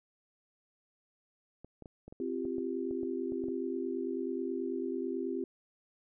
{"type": "clicks", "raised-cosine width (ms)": 2, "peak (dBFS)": -34, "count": 12, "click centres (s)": [1.646, 1.823, 1.858, 2.08, 2.125, 2.452, 2.583, 2.91, 3.032, 3.322, 3.439, 3.485]}
{"type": "chord", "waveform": "sine", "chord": "C suspended fourth", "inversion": "none", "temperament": "equal with one note detuned", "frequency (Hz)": [261.6, 342.8, 392], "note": ["C4", "F4", "G4"], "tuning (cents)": [0, -32, 0], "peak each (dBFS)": -37, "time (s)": [2.2, 5.44], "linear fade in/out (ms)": 2}
{"effects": []}